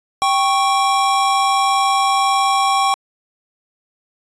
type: tone pair together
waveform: square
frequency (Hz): 784 / 1105.9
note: G5 / C#6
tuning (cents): 0 / -4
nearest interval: tritone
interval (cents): 596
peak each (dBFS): -17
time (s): 0.22-2.94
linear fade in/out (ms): 0
effects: resampled to 22050 Hz